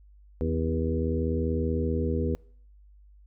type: harmonic tone with a mistuned harmonic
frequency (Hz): 80.4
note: E2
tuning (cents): -43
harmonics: 1 / 2 / 3 / 4 / 5 / 6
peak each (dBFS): -28 / -34 / -31 / -36 / -33 / -33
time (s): 0.41-2.35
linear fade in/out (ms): 0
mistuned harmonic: 3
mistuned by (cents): +33
effects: noise-tail reverb RT60 0.6 s tail -26 dB re dry + added 50 Hz sine -51 dBFS peak until 3.26 s